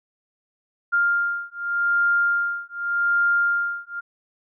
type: beating tone pair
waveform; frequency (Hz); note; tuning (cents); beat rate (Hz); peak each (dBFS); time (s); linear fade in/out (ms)
sine; 1400 / 1400.85; F6 / F6; +4 / +5; 0.85; -22; 0.92-4.01; 20
effects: none